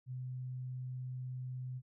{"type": "tone", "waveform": "sine", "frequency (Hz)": 127.4, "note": "C3", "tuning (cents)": -46, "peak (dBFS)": -39, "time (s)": [0.06, 1.82], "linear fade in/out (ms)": 50, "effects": []}